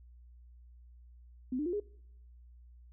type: tone with pitch steps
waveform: sine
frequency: 254.7 / 299.4 / 352 / 413.8 Hz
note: C4 / D4 / F4 / G#4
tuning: -46 / +33 / +14 / -6 cents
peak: -31 dBFS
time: 1.52-1.8 s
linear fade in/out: 5 ms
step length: 70 ms
effects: noise-tail reverb RT60 0.8 s tail -26 dB re dry + added 60 Hz sine -53 dBFS peak until 2.92 s